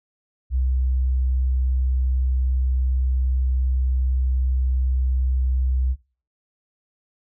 sine tone, 64.1 Hz, C2, 35 cents flat, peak -18 dBFS, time 0.5-5.96 s, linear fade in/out 50 ms, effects noise-tail reverb RT60 0.4 s tail -20 dB re dry

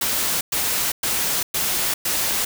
white noise bursts, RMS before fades -22 dBFS, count 5, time 0.01-2.45 s, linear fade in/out 5 ms, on 400 ms, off 110 ms, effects none

